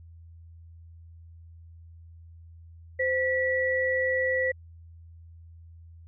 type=tone pair together; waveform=sine; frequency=517.2 / 1946 Hz; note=C5 / B6; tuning=-20 / -26 cents; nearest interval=octave + major seventh; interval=2294 cents; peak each=-26 dBFS; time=2.99-4.52 s; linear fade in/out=10 ms; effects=added 83 Hz sine -46 dBFS peak until 6.07 s